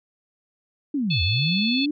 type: linear two-way sweep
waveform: sine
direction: down then up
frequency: 304.1 to 77.78 to 304.1 Hz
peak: -21 dBFS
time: 0.94-1.91 s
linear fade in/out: 5 ms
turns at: 1.22 s
type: harmonic tone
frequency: 869 Hz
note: A5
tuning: 22 cents flat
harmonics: 3 / 4 / 5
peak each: -27 / -27 / -27 dBFS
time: 1.1-1.86 s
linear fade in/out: 10 ms
effects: none